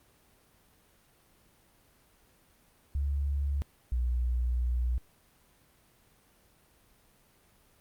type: tone pair in turn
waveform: sine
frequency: 70.5 / 60.87 Hz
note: C#2 / B1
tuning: +30 / -24 cents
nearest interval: minor third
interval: 254 cents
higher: first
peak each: -27 / -26 dBFS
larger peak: second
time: 2.95-3.62 / 3.92-4.98 s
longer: second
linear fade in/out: 0 ms
effects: pink hiss -64 dBFS RMS until 7.8 s + Opus 32 kbps